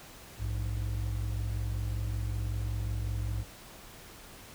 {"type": "tone pair together", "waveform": "triangle", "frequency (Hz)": [58.49, 103.83], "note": ["A#1", "G#2"], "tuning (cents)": [7, 0], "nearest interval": "minor seventh", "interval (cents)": 993, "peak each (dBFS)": [-31, -31], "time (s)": [0.38, 3.45], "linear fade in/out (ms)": 50, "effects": ["pink hiss -50 dBFS RMS until 4.54 s"]}